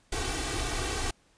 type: noise with comb filter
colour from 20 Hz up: pink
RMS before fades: -31 dBFS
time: 0.12-1.11 s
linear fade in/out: 5 ms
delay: 2.6 ms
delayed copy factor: +0.9
effects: pink hiss -65 dBFS RMS until 1.37 s + resampled to 22050 Hz